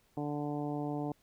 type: harmonic tone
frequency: 146.83 Hz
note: D3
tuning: in tune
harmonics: 1 / 2 / 3 / 4 / 5 / 6 / 7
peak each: -39 / -36 / -42 / -45 / -42 / -47 / -55 dBFS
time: 0.17-1.12 s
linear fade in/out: 2 ms
effects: pink hiss -70 dBFS RMS until 1.22 s